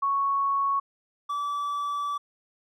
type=tone pair in turn; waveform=sine / triangle; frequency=1108.7 / 1154.6 Hz; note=C#6 / D6; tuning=0 / -30 cents; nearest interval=minor second; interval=70 cents; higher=second; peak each=-22 / -25 dBFS; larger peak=first; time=0.02-0.8 / 1.29-2.18 s; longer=second; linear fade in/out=10 ms; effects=none